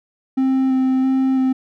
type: tone with vibrato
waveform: triangle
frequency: 262.4 Hz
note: C4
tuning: 5 cents sharp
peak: -12 dBFS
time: 0.37-1.53 s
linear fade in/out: 10 ms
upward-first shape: square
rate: 1.5 Hz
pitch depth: 10 cents each way
effects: none